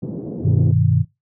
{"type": "band-pass noise", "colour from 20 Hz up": "pink", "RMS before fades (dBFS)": -28, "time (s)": [0.02, 0.72], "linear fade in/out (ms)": 10, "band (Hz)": [140, 400], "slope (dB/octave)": 24}
{"type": "chord", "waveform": "sine", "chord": "G augmented", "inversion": "none", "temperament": "equal", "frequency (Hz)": [98, 123.47, 155.56], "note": ["G2", "B2", "D#3"], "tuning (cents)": [0, 0, 0], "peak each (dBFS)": -17, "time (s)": [0.42, 1.05], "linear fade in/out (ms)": 50}
{"effects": ["noise-tail reverb RT60 0.2 s tail -19 dB re dry"]}